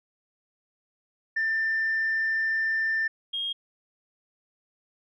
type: tone pair in turn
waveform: sine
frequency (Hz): 1787 / 3247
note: A6 / G#7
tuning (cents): +26 / -40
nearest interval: minor seventh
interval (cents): 1034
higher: second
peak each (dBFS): -22 / -27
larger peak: first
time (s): 1.36-3.08 / 3.33-3.53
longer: first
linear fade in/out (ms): 10
effects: tanh soft clip ceiling -20 dBFS